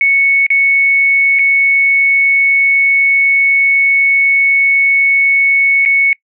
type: tone with dropouts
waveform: sine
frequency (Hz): 2213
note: C#7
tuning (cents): -3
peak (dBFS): -7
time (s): 0.01-6.13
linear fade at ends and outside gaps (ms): 1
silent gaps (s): 0.465-0.503 / 1.388-1.392 / 5.852-5.859
effects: noise-tail reverb RT60 0.1 s tail -25 dB re dry